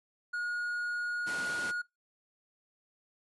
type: tone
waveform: triangle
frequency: 1442 Hz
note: F#6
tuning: 45 cents flat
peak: -30 dBFS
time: 0.33-1.82 s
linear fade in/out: 10 ms
type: high-pass noise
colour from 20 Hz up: pink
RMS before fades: -42 dBFS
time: 1.26-1.72 s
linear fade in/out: 20 ms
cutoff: 200 Hz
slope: 12 dB/octave
effects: noise-tail reverb RT60 0.2 s tail -23 dB re dry + resampled to 24000 Hz